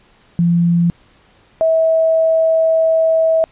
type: tone pair in turn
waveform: sine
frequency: 171.5 / 647.5 Hz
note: F3 / E5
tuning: -31 / -31 cents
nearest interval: octave + major seventh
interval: 2300 cents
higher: second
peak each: -10 dBFS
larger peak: neither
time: 0.39-0.9 / 1.61-3.44 s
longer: second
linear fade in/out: 0 ms
effects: pink hiss -51 dBFS RMS until 3.51 s + resampled to 8000 Hz